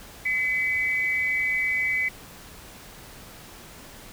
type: tone pair together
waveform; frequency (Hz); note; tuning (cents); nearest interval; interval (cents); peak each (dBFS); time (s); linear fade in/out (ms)
sine; 2026 / 2274; B6 / C#7; +44 / +44; major second; 200; -24 / -26; 0.25-2.09; 10
effects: pink hiss -45 dBFS RMS until 4.12 s